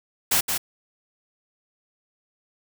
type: noise with echo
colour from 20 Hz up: white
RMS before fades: -20 dBFS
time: 0.31-0.41 s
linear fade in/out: 10 ms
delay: 170 ms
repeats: 1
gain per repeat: -5 dB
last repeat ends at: 0.58 s
effects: none